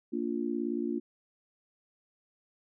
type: chord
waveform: sine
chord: Bb major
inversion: none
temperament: just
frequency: 233.1 / 291.4 / 349.6 Hz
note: Bb3 / D4 / F4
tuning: 0 / -13 / +2 cents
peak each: -34 dBFS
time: 0.12-1 s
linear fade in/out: 20 ms
effects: none